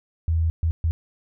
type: tone bursts at uneven times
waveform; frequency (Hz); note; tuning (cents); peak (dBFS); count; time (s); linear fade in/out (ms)
sine; 81.7; E2; -15; -18; 3; 0.28-0.5 / 0.63-0.71 / 0.84-0.91; 0
effects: none